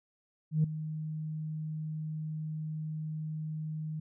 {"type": "tone with ADSR envelope", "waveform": "sine", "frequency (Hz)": 155.56, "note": "D#3", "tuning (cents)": 0, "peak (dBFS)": -20, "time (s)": [0.51, 4], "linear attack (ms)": 130, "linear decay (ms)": 5, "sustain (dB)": -14, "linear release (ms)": 7, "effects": ["tanh soft clip ceiling -19 dBFS"]}